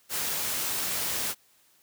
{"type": "noise", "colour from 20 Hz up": "white", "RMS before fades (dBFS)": -30, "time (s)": [0.09, 1.35], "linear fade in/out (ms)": 50, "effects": ["white hiss -63 dBFS RMS until 1.82 s", "high-pass 60 Hz 12 dB/octave"]}